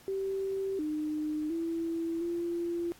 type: tone with pitch steps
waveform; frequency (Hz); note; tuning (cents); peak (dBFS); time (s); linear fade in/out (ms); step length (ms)
sine; 387.7 / 305 / 331.4 / 342.6; G4 / D#4 / E4 / F4; -19 / -34 / +9 / -33; -30; 0.08-2.92; 0; 710
effects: pink hiss -57 dBFS RMS until 2.99 s + AAC 64 kbps